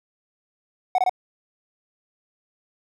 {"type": "tone bursts", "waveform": "triangle", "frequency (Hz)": 740, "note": "F#5", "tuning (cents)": 0, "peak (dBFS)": -14, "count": 3, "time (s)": [0.95, 1.095], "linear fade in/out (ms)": 2, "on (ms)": 33, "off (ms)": 23, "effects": []}